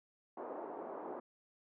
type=band-pass noise; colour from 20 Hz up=pink; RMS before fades=-45 dBFS; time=0.37-1.2 s; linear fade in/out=5 ms; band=320 to 1000 Hz; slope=24 dB/octave; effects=none